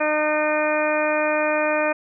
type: harmonic tone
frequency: 304.4 Hz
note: D#4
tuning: 38 cents flat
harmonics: 1 / 2 / 3 / 4 / 5 / 6 / 7 / 8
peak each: -28 / -21 / -28 / -29 / -29 / -30 / -37 / -27 dBFS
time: 0-1.93 s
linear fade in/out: 10 ms
effects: none